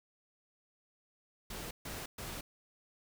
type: noise bursts at uneven times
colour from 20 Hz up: pink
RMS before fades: -43 dBFS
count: 3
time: 1.5-1.71 / 1.85-2.06 / 2.18-2.41 s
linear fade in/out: 5 ms
effects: none